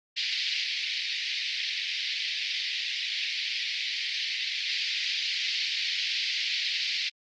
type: band-pass noise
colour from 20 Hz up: white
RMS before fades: -30 dBFS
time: 0.16-7.1 s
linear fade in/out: 20 ms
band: 2000 to 4900 Hz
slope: 48 dB/octave
effects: Opus 32 kbps